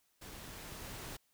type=noise with level ramp; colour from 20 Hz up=pink; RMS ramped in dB=-50 to -45 dBFS; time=0.21-1.17 s; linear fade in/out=10 ms; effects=white hiss -75 dBFS RMS until 1.33 s